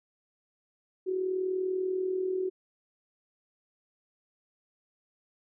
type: tone with amplitude modulation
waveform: sine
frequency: 373.2 Hz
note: F#4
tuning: 15 cents sharp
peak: -25 dBFS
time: 1.06-2.5 s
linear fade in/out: 20 ms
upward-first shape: sine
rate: 40.2 Hz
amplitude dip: 55%
effects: none